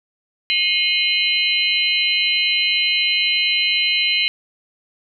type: tone cluster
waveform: sine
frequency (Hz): 2148 / 2492 / 2877 / 3075 / 4048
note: C7 / D#7 / F#7 / G7 / B7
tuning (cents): +45 / +2 / -49 / -34 / +42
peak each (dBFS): -22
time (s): 0.5-4.28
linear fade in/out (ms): 0
effects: none